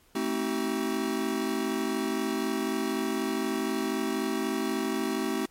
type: chord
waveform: square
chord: A diminished seventh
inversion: none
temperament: just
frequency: 220 / 264 / 316.8 / 380.2 Hz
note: A3 / C4 / Eb4 / Gb4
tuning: 0 / +16 / +31 / +47 cents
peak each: -34 / -33 / -34 / -33 dBFS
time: 0.15-5.46 s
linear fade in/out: 5 ms
effects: pink hiss -62 dBFS RMS until 5.5 s + MP3 64 kbps